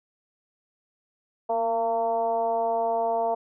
sine tone with frequency modulation, 685 Hz, F5, 34 cents flat, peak -22 dBFS, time 1.49-3.35 s, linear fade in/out 10 ms, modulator 225 Hz, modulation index 0.95, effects none

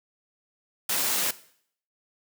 white high-pass noise, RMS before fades -26 dBFS, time 0.89-1.31 s, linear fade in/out 5 ms, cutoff 180 Hz, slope 12 dB/octave, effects noise-tail reverb RT60 0.6 s tail -17 dB re dry

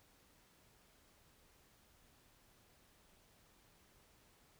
silence, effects pink hiss -69 dBFS RMS until 4.59 s

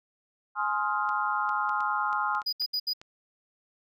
sine chord, F minor seventh, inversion first, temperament just, 838.1 / 1047.7 / 1257.2 / 1396.9 Hz, Ab5 / C6 / Eb6 / F6, +16 / +2 / +18 / 0 cents, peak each -31 dBFS, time 0.55-2.43 s, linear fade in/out 50 ms
clicks, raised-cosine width 0.2 ms, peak -29 dBFS, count 9, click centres 1.091 / 1.492 / 1.693 / 1.806 / 2.129 / 2.35 / 2.418 / 2.62 / 3.015 s
triangle tone bursts, 4932 Hz, D#8, 16 cents flat, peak -25 dBFS, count 4, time 2.46-2.935 s, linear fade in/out 10 ms, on 67 ms, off 69 ms
effects none

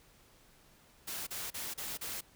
white noise bursts, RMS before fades -40 dBFS, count 5, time 1.07-2.21 s, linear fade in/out 10 ms, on 200 ms, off 35 ms, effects pink hiss -63 dBFS RMS until 2.35 s

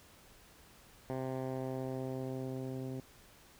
10% pulse tone with low-pass filter sweep, 130.81 Hz, C3, in tune, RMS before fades -39 dBFS, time 1.1-3 s, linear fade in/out 0 ms, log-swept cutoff 1100 to 330 Hz, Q 0.76, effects pink hiss -60 dBFS RMS until 3.59 s

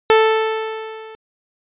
sawtooth tone with level ramp, 440.5 Hz, A4, 2 cents sharp, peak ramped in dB -4 to -31 dBFS, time 0.1-1.15 s, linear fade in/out 0 ms, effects resampled to 8000 Hz

